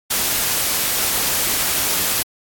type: noise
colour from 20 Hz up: white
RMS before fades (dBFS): -19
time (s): 0.1-2.23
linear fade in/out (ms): 10
effects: AAC 64 kbps